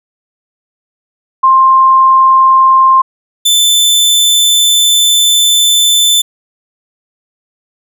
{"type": "tone pair in turn", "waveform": ["sine", "sawtooth"], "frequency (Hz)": [1055, 3528], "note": ["C6", "A7"], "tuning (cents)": [14, 4], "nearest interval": "octave + major sixth", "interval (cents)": 2090, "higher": "second", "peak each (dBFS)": -3, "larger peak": "neither", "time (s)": [[1.43, 3.02], [3.45, 6.22]], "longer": "second", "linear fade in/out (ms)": 10, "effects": []}